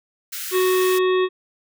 white high-pass noise, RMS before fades -30 dBFS, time 0.32-0.99 s, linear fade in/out 10 ms, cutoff 1300 Hz, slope 96 dB/octave
harmonic tone, 370 Hz, F#4, in tune, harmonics 1 / 3 / 5 / 7 / 9 / 10, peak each -16 / -26 / -30 / -33 / -35 / -36 dBFS, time 0.51-1.29 s, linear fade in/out 50 ms
effects none

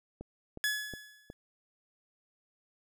click train, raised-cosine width 2 ms, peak -29 dBFS, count 4, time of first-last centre 0.21-1.301 s, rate 2.75 Hz
sawtooth tone with exponential decay, 1700 Hz, G#6, 40 cents sharp, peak -23 dBFS, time 0.64-1.33 s, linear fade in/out 0 ms, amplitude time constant 150 ms
effects none

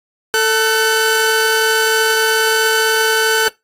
sawtooth tone pair together, 443.9 / 1509 Hz, A4 / F#6, +15 / +34 cents, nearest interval octave + major sixth, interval 2119 cents, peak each -11 dBFS, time 0.34-3.48 s, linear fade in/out 0 ms, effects noise-tail reverb RT60 0.2 s tail -22 dB re dry + AAC 48 kbps

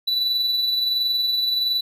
triangle tone with amplitude modulation, 3963 Hz, B7, 5 cents sharp, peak -16 dBFS, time 0.07-1.81 s, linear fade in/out 10 ms, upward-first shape sine, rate 21.4 Hz, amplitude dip 35%, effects none

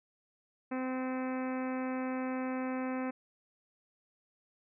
harmonic tone with a mistuned harmonic, 258 Hz, C4, 24 cents flat, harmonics 1 / 2 / 3 / 4 / 5 / 6 / 7 / 8 / 9 / 10, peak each -34 / -40 / -44 / -46 / -48 / -50 / -51 / -52 / -53 / -54 dBFS, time 0.71-3.11 s, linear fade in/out 10 ms, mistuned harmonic 9, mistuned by -16 cents, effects none

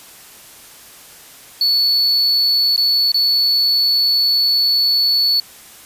triangle tone with dropouts, 4435 Hz, C#8, in tune, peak -11 dBFS, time 1.61-5.4 s, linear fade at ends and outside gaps 2 ms, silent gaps 2.763-2.777 / 3.119-3.143 s, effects white hiss -41 dBFS RMS until 5.85 s + resampled to 32000 Hz

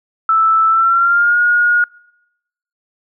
sine tone with pitch glide, 1318.5 to 1437.8 Hz, E6 to F6, 0 to +50 cents, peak -9 dBFS, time 0.29-1.84 s, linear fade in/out 2 ms, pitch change +150 cents, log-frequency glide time 0.68-1.39 s, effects noise-tail reverb RT60 0.9 s tail -26 dB re dry

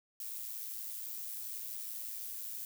violet noise with amplitude modulation, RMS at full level -40 dBFS, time 0.2-2.65 s, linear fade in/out 2 ms, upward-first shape sine, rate 112 Hz, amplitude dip 50%, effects none

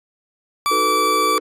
40% pulse tone, 1158 Hz, D6, 25 cents flat, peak -15 dBFS, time 0.66-1.38 s, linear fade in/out 0 ms
triangle chord, B dominant seventh, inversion first, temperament equal, 311.1 / 370 / 440 / 493.9 Hz, D#4 / F#4 / A4 / B4, 0 / 0 / 0 / 0 cents, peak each -26 / -26 / -22 / -25 dBFS, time 0.7-1.4 s, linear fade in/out 20 ms
effects resampled to 32000 Hz

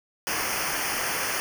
pink noise with comb filter, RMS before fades -28 dBFS, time 0.27-1.4 s, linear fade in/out 0 ms, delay 0.26 ms, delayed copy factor -0.9, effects none

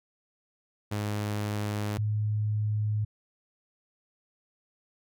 sawtooth / sine tone pair in turn, 104.3 / 106.25 Hz, G#2 / G#2, +8 / +40 cents, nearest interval unison, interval 32 cents, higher second, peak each -25 dBFS, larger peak neither, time 0.91-1.98 / 1.98-3.05 s, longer neither, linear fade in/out 10 ms, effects none

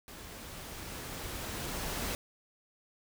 pink noise with level ramp, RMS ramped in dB -48 to -35 dBFS, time 0.08-2.15 s, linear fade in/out 0 ms, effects none

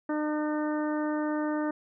harmonic tone, 302.6 Hz, D#4, 48 cents flat, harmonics 1 / 2 / 3 / 4 / 5 / 6, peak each -28 / -34 / -38 / -40 / -42 / -44 dBFS, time 0.09-1.71 s, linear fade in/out 5 ms, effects none

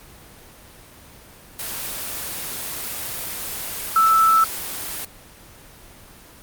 sine tone in noise, 1318.5 Hz, E6, in tune, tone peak -12 dBFS, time 3.96-4.44 s, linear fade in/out 2 ms, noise white, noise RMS -29 dBFS, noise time 1.59-5.05 s, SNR +14 dB, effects pink hiss -45 dBFS RMS until 6.42 s + Opus 24 kbps

